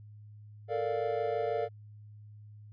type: chord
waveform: triangle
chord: Bb major seventh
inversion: third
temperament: equal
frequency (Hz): 440 / 466.2 / 587.3 / 698.5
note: A4 / Bb4 / D5 / F5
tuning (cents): 0 / 0 / 0 / 0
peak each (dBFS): -33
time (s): 0.68-1.69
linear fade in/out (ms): 50
effects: added 105 Hz sine -48 dBFS peak until 2.72 s + resampled to 11025 Hz